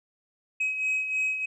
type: beating tone pair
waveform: sine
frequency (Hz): 2539 / 2542.2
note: D#7 / D#7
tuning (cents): +34 / +37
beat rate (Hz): 3.2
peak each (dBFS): -31 / -24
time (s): 0.6-1.46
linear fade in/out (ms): 10
effects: tanh soft clip ceiling -22 dBFS